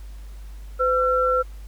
sine tone pair together, 508.6 / 1352 Hz, C5 / E6, -49 / +43 cents, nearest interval octave + perfect fourth, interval 1692 cents, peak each -20 dBFS, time 0.79-1.43 s, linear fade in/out 20 ms, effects added 50 Hz sine -35 dBFS peak until 1.67 s + pink hiss -54 dBFS RMS until 1.67 s

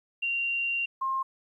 sine tone pair in turn, 2765 / 1064.2 Hz, F7 / C6, -18 / +29 cents, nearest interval octave + perfect fourth, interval 1653 cents, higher first, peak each -26 dBFS, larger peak neither, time 0.22-0.86 / 1.01-1.23 s, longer first, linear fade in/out 10 ms, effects 11-bit

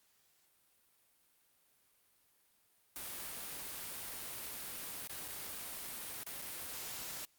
white noise with dropouts, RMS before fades -44 dBFS, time 2.96-7.25 s, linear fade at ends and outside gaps 0 ms, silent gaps 5.074-5.096 / 5.281-5.285 / 6.233-6.265 / 6.416-6.42 s, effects white hiss -72 dBFS RMS until 7.38 s + Opus 48 kbps

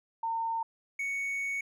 sine / triangle tone pair in turn, 910 / 2225 Hz, A#5 / C#7, -42 / +6 cents, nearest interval octave + minor third, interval 1548 cents, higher second, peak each -29 / -29 dBFS, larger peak neither, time 0.23-0.63 / 0.99-1.61 s, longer second, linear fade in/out 5 ms, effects none

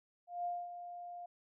sine tone with ADSR envelope, 703 Hz, F5, 11 cents sharp, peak -34 dBFS, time 0.27-1.26 s, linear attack 180 ms, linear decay 230 ms, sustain -10 dB, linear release 6 ms, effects none

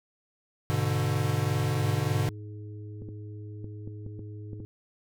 square chord, G# diminished, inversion none, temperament equal with one note detuned, 101.63 / 123.47 / 146.83 Hz, G#2 / B2 / D3, -37 / 0 / 0 cents, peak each -30 dBFS, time 0.7-2.29 s, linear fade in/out 0 ms
harmonic tone, 105 Hz, G#2, 19 cents sharp, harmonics 1 / 3 / 4, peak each -38 / -48 / -50 dBFS, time 1.7-4.65 s, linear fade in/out 0 ms
clicks, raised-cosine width 3 ms, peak -28 dBFS, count 8, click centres 3.02 / 3.088 / 3.644 / 3.875 / 4.064 / 4.193 / 4.532 / 4.602 s
effects none

